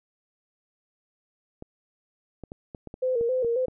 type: clicks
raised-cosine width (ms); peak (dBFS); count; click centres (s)
2; -25; 9; 1.624 / 2.437 / 2.519 / 2.748 / 2.873 / 2.941 / 3.211 / 3.447 / 3.683
type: tone with vibrato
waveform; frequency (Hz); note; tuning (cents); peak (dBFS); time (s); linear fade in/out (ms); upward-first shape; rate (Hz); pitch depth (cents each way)
sine; 489.1; B4; -17; -22; 3.02-3.66; 10; square; 3.7; 81
effects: none